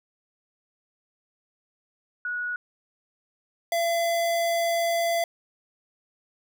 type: tone pair in turn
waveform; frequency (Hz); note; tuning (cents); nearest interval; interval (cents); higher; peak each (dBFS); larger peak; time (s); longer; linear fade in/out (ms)
sine / square; 1461 / 677.3; F#6 / E5; -22 / +47; octave + minor second; 1331; first; -27 / -23; second; 2.25-2.56 / 3.72-5.24; second; 2
effects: none